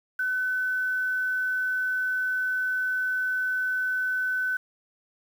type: tone with quantisation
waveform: sine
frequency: 1510 Hz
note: F#6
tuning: 35 cents sharp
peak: -24 dBFS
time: 0.19-4.57 s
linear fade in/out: 5 ms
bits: 8
effects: none